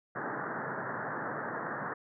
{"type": "band-pass noise", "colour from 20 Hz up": "white", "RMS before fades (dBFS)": -37, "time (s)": [0.15, 1.94], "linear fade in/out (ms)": 10, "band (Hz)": [110, 1800], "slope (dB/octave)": 96, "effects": []}